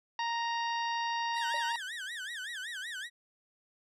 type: harmonic tone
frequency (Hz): 932.3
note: A#5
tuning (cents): 0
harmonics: 1 / 2 / 3 / 4 / 5 / 6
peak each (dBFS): -32 / -38 / -42 / -44 / -46 / -48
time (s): 0.19-1.76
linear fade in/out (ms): 2
type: tone with vibrato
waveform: 30% pulse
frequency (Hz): 1695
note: G#6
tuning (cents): +35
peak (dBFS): -35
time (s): 1.33-3.1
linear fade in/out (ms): 50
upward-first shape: sine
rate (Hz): 5.3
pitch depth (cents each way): 230
type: tone with exponential decay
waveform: sine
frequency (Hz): 587.3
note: D5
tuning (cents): 0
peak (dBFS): -36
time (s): 1.54-1.65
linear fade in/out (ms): 2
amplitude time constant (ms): 23
effects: low-pass 9000 Hz 12 dB/octave